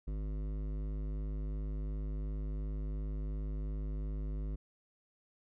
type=tone with hard clipping; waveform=sine; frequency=51.4 Hz; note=G#1; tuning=17 cents flat; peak=-37 dBFS; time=0.07-4.56 s; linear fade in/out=10 ms; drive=14 dB; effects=none